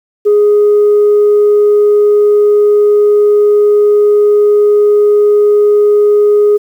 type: tone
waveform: sine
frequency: 415.3 Hz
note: G#4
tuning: in tune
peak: -3 dBFS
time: 0.25-6.58 s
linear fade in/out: 20 ms
effects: tanh soft clip ceiling -2 dBFS + 7-bit